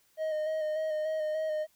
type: tone with vibrato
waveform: triangle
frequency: 622 Hz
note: D#5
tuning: 1 cent flat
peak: -27 dBFS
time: 0.17-1.67 s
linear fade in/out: 50 ms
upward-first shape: square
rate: 3.4 Hz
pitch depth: 21 cents each way
effects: white hiss -68 dBFS RMS until 1.75 s

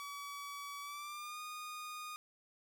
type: tone with pitch glide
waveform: sawtooth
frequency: 1140 to 1228.9 Hz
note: C#6 to D#6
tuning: +48 to -22 cents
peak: -40 dBFS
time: 0-2.16 s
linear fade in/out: 0 ms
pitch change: +130 cents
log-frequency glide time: 0.81-1.4 s
effects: none

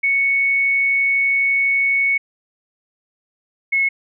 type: tone pair in turn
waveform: sine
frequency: 2217 / 2185 Hz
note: C#7 / C#7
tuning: 0 / -26 cents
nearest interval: unison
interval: 26 cents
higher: first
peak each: -14 dBFS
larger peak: neither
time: 0.03-2.18 / 3.72-3.89 s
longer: first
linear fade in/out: 10 ms
effects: none

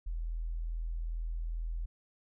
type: tone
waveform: sine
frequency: 41.2 Hz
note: E1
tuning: in tune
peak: -33 dBFS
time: 0.06-1.86 s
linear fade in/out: 10 ms
effects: none

